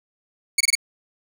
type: tone bursts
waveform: 15% pulse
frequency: 2232 Hz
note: C#7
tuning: 11 cents sharp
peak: -8 dBFS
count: 4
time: 0.58-0.753 s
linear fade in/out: 5 ms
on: 26 ms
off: 23 ms
effects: none